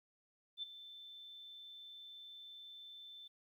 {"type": "tone with ADSR envelope", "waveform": "sine", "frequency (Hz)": 3537, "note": "A7", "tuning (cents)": 8, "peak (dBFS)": -38, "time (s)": [0.57, 3.28], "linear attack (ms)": 57, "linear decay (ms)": 15, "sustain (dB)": -13, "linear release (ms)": 10, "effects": ["13-bit"]}